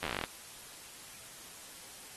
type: slowing click train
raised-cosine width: 0.3 ms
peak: -18 dBFS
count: 13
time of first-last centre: 0.03-0.239 s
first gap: 11 ms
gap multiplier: 1.08
effects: white hiss -50 dBFS RMS until 2.16 s + AAC 32 kbps